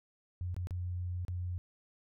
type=tone with dropouts; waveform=sine; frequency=89.3 Hz; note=F2; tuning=39 cents sharp; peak=-34 dBFS; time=0.41-1.58 s; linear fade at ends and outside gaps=0 ms; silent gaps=0.544-0.565 / 0.671-0.708 / 1.25-1.282 s; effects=none